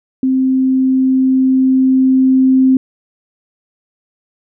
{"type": "tone with level ramp", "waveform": "sine", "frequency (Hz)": 261.6, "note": "C4", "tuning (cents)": 0, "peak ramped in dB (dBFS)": [-10, -6], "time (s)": [0.23, 2.77], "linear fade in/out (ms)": 2, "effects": []}